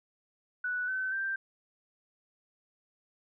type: tone with pitch steps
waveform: sine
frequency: 1480 / 1525.1 / 1571.6 Hz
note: F#6 / G6 / G6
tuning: 0 / -48 / +4 cents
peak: -30 dBFS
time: 0.64-1.36 s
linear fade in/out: 5 ms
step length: 240 ms
effects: none